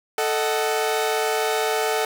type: chord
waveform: sawtooth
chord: D# diminished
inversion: second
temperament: equal with one note detuned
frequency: 440 / 622.3 / 746.4 Hz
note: A4 / D#5 / F#5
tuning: 0 / 0 / +15 cents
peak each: -19 / -24 / -22 dBFS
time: 0.18-2.05 s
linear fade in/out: 2 ms
effects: none